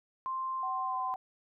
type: tone with pitch glide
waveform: sine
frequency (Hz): 1050 to 1027.8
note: C6 to C6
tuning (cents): +6 to -31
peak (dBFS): -32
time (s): 0.26-1.14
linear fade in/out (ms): 0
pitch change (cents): -37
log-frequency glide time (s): 0.84-0.94
type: tone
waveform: sine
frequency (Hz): 759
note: F#5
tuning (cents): +44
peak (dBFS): -36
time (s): 0.63-1.16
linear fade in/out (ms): 2
effects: none